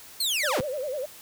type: linear sweep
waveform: sawtooth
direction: down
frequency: 4401 to 55.8 Hz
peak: -21 dBFS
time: 0.2-0.61 s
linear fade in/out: 5 ms
type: tone with vibrato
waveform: sine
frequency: 554.4 Hz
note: C#5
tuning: in tune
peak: -28 dBFS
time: 0.43-1.06 s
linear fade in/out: 10 ms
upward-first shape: sine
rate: 10 Hz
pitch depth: 170 cents each way
effects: white hiss -47 dBFS RMS until 1.21 s